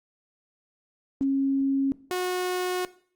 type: tone pair in turn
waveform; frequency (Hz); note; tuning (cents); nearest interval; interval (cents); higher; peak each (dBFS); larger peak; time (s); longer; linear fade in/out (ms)
sine / sawtooth; 272.5 / 363.7; C#4 / F#4; -29 / -30; perfect fourth; 499; second; -21 / -22; first; 1.21-1.92 / 2.11-2.85; second; 0
effects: noise-tail reverb RT60 0.5 s tail -18 dB re dry + Opus 32 kbps